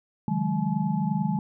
sine tone cluster, 137.8 / 158.2 / 186.9 / 209.5 / 856 Hz, C#3 / D#3 / F#3 / G#3 / A5, -10 / +29 / +18 / +15 / -48 cents, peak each -35 / -28 / -28 / -28 / -33 dBFS, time 0.28-1.39 s, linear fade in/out 2 ms, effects none

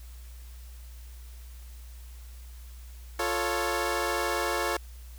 15% pulse chord, F augmented, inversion none, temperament equal, 349.2 / 440 / 554.4 Hz, F4 / A4 / C#5, 0 / 0 / 0 cents, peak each -25 dBFS, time 3.19-4.77 s, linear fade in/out 5 ms, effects added 60 Hz sine -42 dBFS peak until 5.18 s + white hiss -56 dBFS RMS until 5.18 s

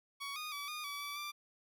15% pulse tone with pitch steps, 1122 / 1231 / 1147 / 1221 / 1145 / 1152 / 1179 Hz, C#6 / D#6 / D6 / D#6 / D6 / D6 / D6, +21 / -19 / -41 / -33 / -44 / -34 / +6 cents, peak -34 dBFS, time 0.2-1.32 s, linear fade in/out 20 ms, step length 160 ms, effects none

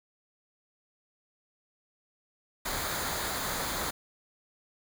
pink noise with comb filter, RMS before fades -33 dBFS, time 2.65-3.91 s, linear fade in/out 10 ms, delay 0.36 ms, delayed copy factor -0.55, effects none

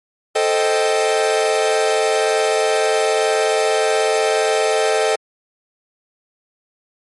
45% pulse chord, A half-diminished seventh, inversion none, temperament equal, 440 / 523.3 / 622.3 / 784 Hz, A4 / C5 / Eb5 / G5, 0 / 0 / 0 / 0 cents, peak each -18 / -23 / -20 / -22 dBFS, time 0.35-5.16 s, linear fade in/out 10 ms, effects MP3 48 kbps

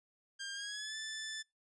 15% pulse tone with pitch glide, 1600 to 1754.9 Hz, G6 to A6, +35 to -5 cents, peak -34 dBFS, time 0.39-1.43 s, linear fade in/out 20 ms, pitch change +160 cents, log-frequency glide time 0.53-0.96 s, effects noise-tail reverb RT60 0.2 s tail -24 dB re dry + resampled to 22050 Hz

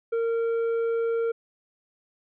sine tone with tanh clipping, 460 Hz, A#4, 23 cents flat, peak -24 dBFS, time 0.12-1.32 s, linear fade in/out 10 ms, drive 6 dB, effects none

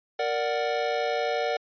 square chord, Bb augmented, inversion none, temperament equal, 466.2 / 587.3 / 740 Hz, Bb4 / D5 / F#5, 0 / 0 / 0 cents, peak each -30 dBFS, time 0.19-1.57 s, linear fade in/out 5 ms, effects resampled to 11025 Hz

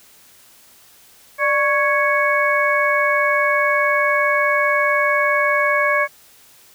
harmonic tone with a mistuned harmonic, 554.4 Hz, C#5, in tune, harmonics 1 / 2 / 3 / 4, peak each -20 / -20 / -20 / -20 dBFS, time 1.38-6.08 s, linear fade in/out 50 ms, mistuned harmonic 1, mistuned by +110 cents, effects white hiss -49 dBFS RMS until 6.74 s

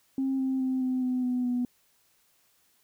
sine tone with pitch steps, 267.3 / 263.6 / 260 / 256.4 / 252.9 / 249.4 / 246 Hz, C4 / C4 / C4 / C4 / B3 / B3 / B3, +37 / +13 / -11 / -35 / +41 / +17 / -7 cents, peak -24 dBFS, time 0.18-1.65 s, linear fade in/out 2 ms, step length 210 ms, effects tanh soft clip ceiling -21 dBFS + white hiss -67 dBFS RMS until 2.83 s

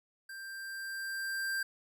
square tone with level ramp, 1580 Hz, G6, 13 cents sharp, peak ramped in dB -44 to -32 dBFS, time 0.29-1.63 s, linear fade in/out 5 ms, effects none

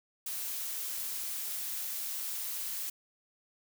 blue noise, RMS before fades -37 dBFS, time 0.26-2.9 s, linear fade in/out 5 ms, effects none

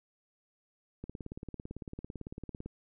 click train, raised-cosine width 3 ms, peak -28 dBFS, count 30, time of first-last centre 1.04-2.66 s, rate 17.9 Hz, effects none

